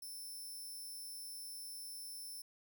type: tone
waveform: 5% pulse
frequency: 5330 Hz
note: E8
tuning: 18 cents sharp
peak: -40 dBFS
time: 0.02-2.42 s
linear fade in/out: 5 ms
effects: none